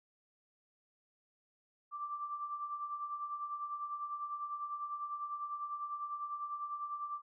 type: tone with tremolo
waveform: sine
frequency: 1174.7 Hz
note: D6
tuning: in tune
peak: -35 dBFS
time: 1.91-7.22 s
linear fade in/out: 50 ms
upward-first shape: triangle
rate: 10 Hz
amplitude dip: 65%
effects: none